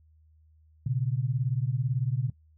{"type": "beating tone pair", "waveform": "sine", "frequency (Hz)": [119.9, 137.9], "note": ["A#2", "C#3"], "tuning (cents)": [49, -9], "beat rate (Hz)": 18, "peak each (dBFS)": -28, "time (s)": [0.86, 2.3], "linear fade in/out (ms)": 5, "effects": ["noise-tail reverb RT60 0.1 s tail -19 dB re dry", "added 78 Hz sine -57 dBFS peak until 2.57 s"]}